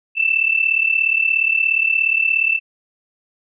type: tone pair together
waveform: sine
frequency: 2637 / 2674 Hz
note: E7 / E7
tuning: 0 / +24 cents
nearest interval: unison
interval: 24 cents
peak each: -17 dBFS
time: 0.15-2.6 s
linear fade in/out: 50 ms
effects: none